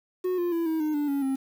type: tone with pitch steps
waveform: triangle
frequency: 365.9 / 350 / 334.8 / 320.2 / 306.3 / 292.9 / 280.2 / 268 Hz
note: F#4 / F4 / E4 / D#4 / D#4 / D4 / C#4 / C4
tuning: -19 / +4 / +27 / +50 / -27 / -5 / +19 / +42 cents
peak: -22 dBFS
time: 0.24-1.36 s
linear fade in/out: 10 ms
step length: 140 ms
effects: 8-bit